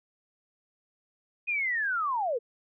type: linear sweep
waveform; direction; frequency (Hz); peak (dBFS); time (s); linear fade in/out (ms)
sine; down; 2507 to 433; -26; 1.47-2.39; 20
effects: none